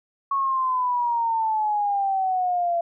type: exponential sweep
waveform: sine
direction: down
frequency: 1108.7 to 678 Hz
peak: -20 dBFS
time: 0.31-2.81 s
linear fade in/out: 5 ms
effects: none